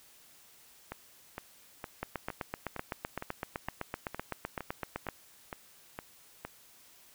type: two click trains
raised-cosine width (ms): 0.5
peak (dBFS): -19 / -23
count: 25 / 13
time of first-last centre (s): 2.03-5.087 / 0.92-6.45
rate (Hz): 7.85 / 2.17
effects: white hiss -59 dBFS RMS until 7.14 s